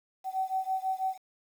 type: beating tone pair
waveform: sine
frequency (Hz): 757 / 763.1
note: F#5 / G5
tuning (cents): +39 / -47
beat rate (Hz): 6.1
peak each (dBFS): -31 / -32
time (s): 0.24-1.18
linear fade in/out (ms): 50
effects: 9-bit